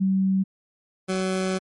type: tone pair in turn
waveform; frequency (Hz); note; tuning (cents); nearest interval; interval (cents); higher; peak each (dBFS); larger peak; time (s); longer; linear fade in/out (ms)
sine / 20% pulse; 191.3 / 187.8; G3 / F#3; -42 / +26; unison; 32; first; -18; neither; 0-0.44 / 1.08-1.59; second; 20
effects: MP3 48 kbps